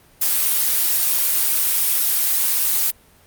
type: noise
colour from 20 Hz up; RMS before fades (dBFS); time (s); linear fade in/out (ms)
blue; -18; 0.21-2.91; 10
effects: pink hiss -52 dBFS RMS until 3.26 s + Opus 32 kbps